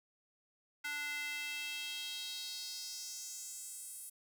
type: tone with high-pass filter sweep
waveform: square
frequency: 293.7 Hz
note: D4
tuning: in tune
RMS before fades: -43 dBFS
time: 0.84-4.1 s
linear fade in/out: 10 ms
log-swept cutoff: 1700 to 10000 Hz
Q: 3
effects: none